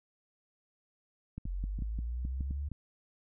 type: clicks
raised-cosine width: 5 ms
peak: -27 dBFS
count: 10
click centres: 1.38 / 1.455 / 1.64 / 1.789 / 1.822 / 1.989 / 2.251 / 2.408 / 2.509 / 2.717 s
type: linear sweep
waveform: sine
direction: up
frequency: 43.65 to 73.3 Hz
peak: -33 dBFS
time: 1.46-2.69 s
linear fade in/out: 10 ms
effects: none